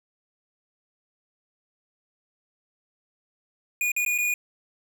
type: tone with dropouts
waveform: square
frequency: 2449 Hz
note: D#7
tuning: 28 cents flat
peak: -23 dBFS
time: 3.81-4.34 s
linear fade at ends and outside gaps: 2 ms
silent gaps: 3.918-3.964 / 4.05-4.062 / 4.179-4.185 s
effects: none